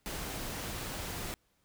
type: noise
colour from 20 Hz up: pink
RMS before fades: -39 dBFS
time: 0.06-1.34 s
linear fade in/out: 0 ms
effects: pink hiss -73 dBFS RMS until 1.64 s